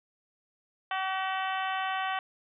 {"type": "harmonic tone with a mistuned harmonic", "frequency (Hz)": 380.2, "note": "F#4", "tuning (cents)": 47, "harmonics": [2, 3, 4, 5, 6, 7, 8, 9], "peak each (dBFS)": [-32, -35, -37, -38, -45, -42, -41, -48], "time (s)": [0.91, 2.19], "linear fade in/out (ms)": 2, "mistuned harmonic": 9, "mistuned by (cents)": 40, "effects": []}